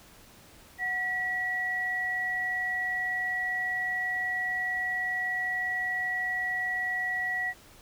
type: tone pair together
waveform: sine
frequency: 740 / 1934.9 Hz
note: F#5 / B6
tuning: 0 / -36 cents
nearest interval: octave + perfect fourth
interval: 1664 cents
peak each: -37 / -28 dBFS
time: 0.78-7.54 s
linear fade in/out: 50 ms
effects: pink hiss -54 dBFS RMS until 7.81 s